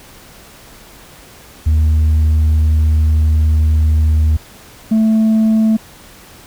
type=tone pair in turn; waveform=sine; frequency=77.78 / 220 Hz; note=D#2 / A3; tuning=0 / 0 cents; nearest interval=octave + tritone; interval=1800 cents; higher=second; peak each=-6 dBFS; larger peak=neither; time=1.66-4.37 / 4.91-5.77 s; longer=first; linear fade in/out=10 ms; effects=tanh soft clip ceiling -8 dBFS + pink hiss -40 dBFS RMS until 6.46 s